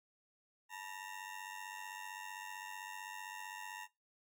20% pulse ring-modulated tone, 919 Hz, A#5, 25 cents flat, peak -37 dBFS, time 0.69-3.88 s, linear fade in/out 50 ms, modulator 47.8 Hz, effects noise-tail reverb RT60 0.2 s tail -19 dB re dry + MP3 64 kbps

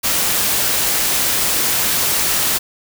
white noise, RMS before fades -17 dBFS, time 0.03-2.59 s, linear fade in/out 20 ms, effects none

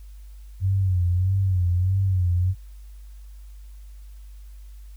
sine tone with vibrato, 92.5 Hz, F#2, in tune, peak -18 dBFS, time 0.6-2.55 s, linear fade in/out 50 ms, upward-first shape sine, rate 1.6 Hz, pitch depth 88 cents each way, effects added 50 Hz sine -39 dBFS peak until 4.96 s + white hiss -61 dBFS RMS until 4.96 s

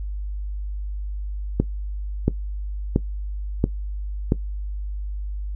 click train, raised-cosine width 3 ms, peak -4 dBFS, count 5, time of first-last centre 1.6-4.321 s, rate 1.47 Hz, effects noise-tail reverb RT60 0.1 s tail -17 dB re dry + added 50 Hz sine -26 dBFS peak until 5.55 s

